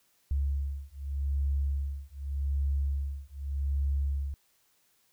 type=beating tone pair; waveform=sine; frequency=69.3 / 70.14 Hz; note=C#2 / C#2; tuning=0 / +21 cents; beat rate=0.84 Hz; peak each=-31 dBFS; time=0.31-4.34 s; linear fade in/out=0 ms; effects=white hiss -69 dBFS RMS until 5.12 s